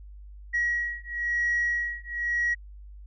sine beating tone pair, 1908 / 1909 Hz, A#6 / A#6, +40 / +41 cents, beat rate 1 Hz, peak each -27 dBFS, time 0.53-2.55 s, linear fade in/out 20 ms, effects tanh soft clip ceiling -19 dBFS + added 50 Hz sine -42 dBFS peak until 3.06 s

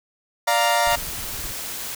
sawtooth chord, Bb major, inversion first, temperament equal, 587.3 / 698.5 / 932.3 Hz, D5 / F5 / Bb5, 0 / 0 / 0 cents, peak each -20 / -17 / -17 dBFS, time 0.47-0.96 s, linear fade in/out 10 ms
brown noise with tremolo, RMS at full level -33 dBFS, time 0.86-1.52 s, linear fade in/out 5 ms, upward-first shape triangle, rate 19 Hz, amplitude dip 85%
white noise, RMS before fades -31 dBFS, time 0.9-1.95 s, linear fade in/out 5 ms
effects none

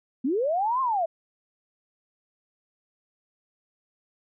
sine linear two-way sweep, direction up then down, 233.1 to 1079 to 629 Hz, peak -22 dBFS, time 0.24-1.06 s, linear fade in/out 10 ms, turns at 0.81 s, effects none

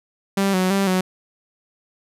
sawtooth tone with vibrato, 190.7 Hz, G3, 47 cents flat, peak -13 dBFS, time 0.37-1.01 s, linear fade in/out 5 ms, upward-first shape square, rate 3 Hz, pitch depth 51 cents each way, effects resampled to 32000 Hz

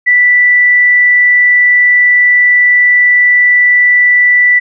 sine tone, 1971 Hz, B6, 4 cents flat, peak -4 dBFS, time 0.06-4.6 s, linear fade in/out 20 ms, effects none

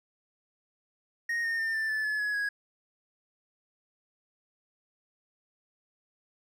triangle tone with pitch steps, 1864.7 / 1833.7 / 1803.3 / 1773.3 / 1743.9 / 1714.9 / 1686.4 / 1658.4 Hz, A#6 / A#6 / A6 / A6 / A6 / A6 / G#6 / G#6, 0 / -29 / +42 / +13 / -16 / -45 / +26 / -3 cents, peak -26 dBFS, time 1.29-2.49 s, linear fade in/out 5 ms, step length 150 ms, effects none

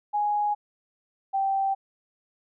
sine tone pair in turn, 830.6 / 780.1 Hz, G#5 / G5, 0 / -9 cents, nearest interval minor second, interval 109 cents, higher first, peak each -22 dBFS, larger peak neither, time 0.13-0.55 / 1.33-1.75 s, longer neither, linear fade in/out 20 ms, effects none

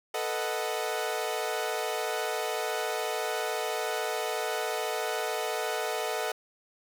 sawtooth chord, B dominant seventh, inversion third, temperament equal, 440 / 493.9 / 622.3 / 740 Hz, A4 / B4 / D#5 / F#5, 0 / 0 / 0 / 0 cents, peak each -30 / -33 / -31 / -31 dBFS, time 0.14-6.32 s, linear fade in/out 5 ms, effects none

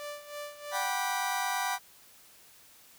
sawtooth tone with tremolo, 587 Hz, D5, 1 cent flat, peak -33 dBFS, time 0-0.9 s, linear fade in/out 0 ms, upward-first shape sine, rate 3.1 Hz, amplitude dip 75%
30% pulse chord, G major seventh, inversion third, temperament just, 735 / 784 / 980 / 1176 Hz, F#5 / G5 / B5 / D6, -12 / 0 / -14 / +2 cents, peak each -33 / -32 / -31 / -36 dBFS, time 0.71-1.79 s, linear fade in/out 50 ms
effects white hiss -57 dBFS RMS until 2.98 s

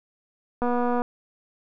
click train, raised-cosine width 1 ms, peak -13 dBFS, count 98, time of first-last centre 0.62-1.019 s, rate 243 Hz, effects none

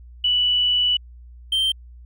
sine / triangle tone pair in turn, 2960 / 3136 Hz, F#7 / G7, 0 / 0 cents, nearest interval minor second, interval 100 cents, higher second, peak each -16 dBFS, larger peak neither, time 0.24-0.97 / 1.52-1.72 s, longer first, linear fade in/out 5 ms, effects added 60 Hz sine -40 dBFS peak until 2.05 s

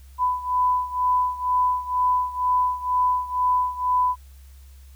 sine beating tone pair, 998 / 1000.1 Hz, B5 / B5, +18 / +21 cents, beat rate 2.1 Hz, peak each -21 / -24 dBFS, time 0.18-4.16 s, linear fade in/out 50 ms, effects added 67 Hz sine -43 dBFS peak until 4.95 s + white hiss -58 dBFS RMS until 4.95 s

